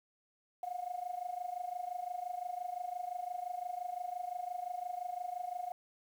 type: tone with amplitude modulation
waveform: sine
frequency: 719 Hz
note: F#5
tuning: 50 cents flat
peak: -33 dBFS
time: 0.63-5.72 s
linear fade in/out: 2 ms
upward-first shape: sine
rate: 25.8 Hz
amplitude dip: 85%
effects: tanh soft clip ceiling -29 dBFS + 10-bit